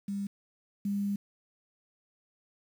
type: tone pair in turn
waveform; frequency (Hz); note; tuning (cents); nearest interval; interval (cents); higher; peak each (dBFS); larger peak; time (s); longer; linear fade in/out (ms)
sine; 200 / 201.3; G3 / G3; +35 / +46; unison; 11; second; -31 / -28; second; 0.08-0.27 / 0.85-1.16; second; 5
effects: 9-bit